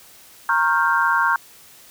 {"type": "chord", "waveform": "sine", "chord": "G half-diminished seventh", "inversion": "first", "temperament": "equal with one note detuned", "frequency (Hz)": [932.3, 1087.8, 1396.9, 1568], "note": ["Bb5", "Db6", "F6", "G6"], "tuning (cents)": [0, -33, 0, 0], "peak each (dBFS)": -21, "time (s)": [0.49, 1.36], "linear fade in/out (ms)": 2, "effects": ["white hiss -47 dBFS RMS until 1.9 s"]}